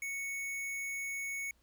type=tone; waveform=square; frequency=2217 Hz; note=C#7; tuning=in tune; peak=-37 dBFS; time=0.02-1.51 s; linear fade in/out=2 ms; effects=added 60 Hz sine -70 dBFS peak until 1.62 s + pink hiss -73 dBFS RMS until 1.62 s